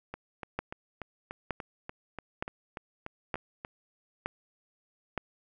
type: two click trains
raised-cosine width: 0.5 ms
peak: -23 / -16 dBFS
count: 13 / 6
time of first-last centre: 0.14-3.649 / 0.59-5.177 s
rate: 3.42 / 1.09 Hz
effects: none